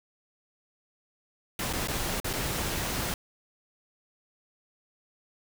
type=noise with dropouts; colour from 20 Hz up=pink; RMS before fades=-31 dBFS; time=1.59-3.14 s; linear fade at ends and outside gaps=2 ms; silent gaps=1.729-1.734 / 1.874-1.883 / 2.201-2.244 / 2.331-2.335 s; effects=none